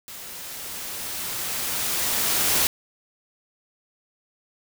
white noise with level ramp, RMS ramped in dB -39 to -20 dBFS, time 0.08-2.67 s, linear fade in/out 0 ms, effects none

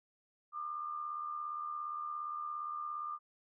sine tone with amplitude modulation, 1202 Hz, D6, 40 cents sharp, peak -35 dBFS, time 0.52-3.19 s, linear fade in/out 50 ms, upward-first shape sine, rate 77.3 Hz, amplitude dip 55%, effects none

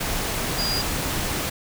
sine tone in noise, 4845 Hz, D#8, 47 cents flat, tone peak -24 dBFS, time 0.58-0.82 s, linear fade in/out 10 ms, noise pink, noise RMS -26 dBFS, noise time 0-1.5 s, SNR -1 dB, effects none

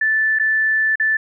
sine tone with dropouts, 1756 Hz, A6, 4 cents flat, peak -14 dBFS, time 0.01-1.17 s, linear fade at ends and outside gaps 5 ms, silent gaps 0.388-0.396 / 0.957-0.998 s, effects none

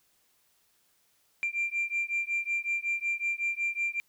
sine beating tone pair, 2369 / 2374.4 Hz, D7 / D7, +14 / +18 cents, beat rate 5.4 Hz, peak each -30 dBFS, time 1.43-4 s, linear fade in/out 0 ms, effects tanh soft clip ceiling -23 dBFS + white hiss -69 dBFS RMS until 4.08 s

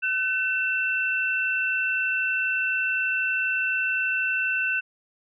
sine tone pair together, 1515 / 2682 Hz, F#6 / E7, +40 / +29 cents, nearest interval minor seventh, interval 989 cents, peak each -25 dBFS, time 0.02-4.81 s, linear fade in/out 20 ms, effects none

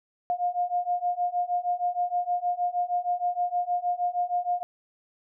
sine beating tone pair, 707 / 713.4 Hz, F5 / F5, +21 / +37 cents, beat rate 6.4 Hz, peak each -28 / -27 dBFS, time 0.3-4.63 s, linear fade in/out 0 ms, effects none

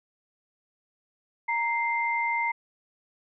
sine tone pair together, 932.3 / 2093 Hz, A#5 / C7, 0 / 0 cents, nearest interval octave + major second, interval 1400 cents, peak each -27 dBFS, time 1.48-2.52 s, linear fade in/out 10 ms, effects none

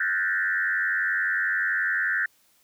sine tone with frequency modulation, 1661 Hz, G#6, in tune, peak -22 dBFS, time 0-2.26 s, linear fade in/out 5 ms, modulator 91.4 Hz, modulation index 2.3, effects white hiss -63 dBFS RMS until 2.63 s

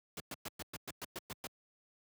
pink noise bursts, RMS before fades -42 dBFS, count 10, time 0.17-1.47 s, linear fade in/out 2 ms, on 31 ms, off 110 ms, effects high-pass 100 Hz 12 dB/octave

